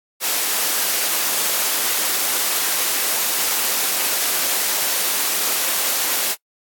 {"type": "high-pass noise", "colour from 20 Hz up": "white", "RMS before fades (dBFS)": -20, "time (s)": [0.2, 6.36], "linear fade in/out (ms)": 50, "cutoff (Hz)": 310, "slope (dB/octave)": 12, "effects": ["noise-tail reverb RT60 0.1 s tail -25 dB re dry", "AAC 64 kbps"]}